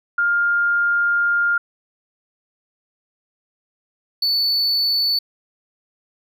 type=tone pair in turn; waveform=sine / triangle; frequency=1406 / 4474 Hz; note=F6 / C#8; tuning=+11 / +15 cents; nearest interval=octave + minor sixth; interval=2004 cents; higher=second; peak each=-15 dBFS; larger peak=neither; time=0.18-1.58 / 4.22-5.19 s; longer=first; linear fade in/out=5 ms; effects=none